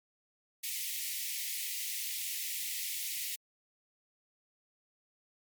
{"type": "high-pass noise", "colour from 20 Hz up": "white", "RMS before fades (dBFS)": -37, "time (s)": [0.63, 3.36], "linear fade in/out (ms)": 10, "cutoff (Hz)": 1900, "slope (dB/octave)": 96, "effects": ["MP3 96 kbps"]}